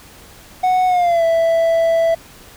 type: tone with pitch glide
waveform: triangle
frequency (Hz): 738 to 661.3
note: F#5 to E5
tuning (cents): -5 to +5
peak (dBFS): -10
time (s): 0.63-2.15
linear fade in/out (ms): 10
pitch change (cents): -190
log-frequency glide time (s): 0.87-1.24
effects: pink hiss -42 dBFS RMS until 2.56 s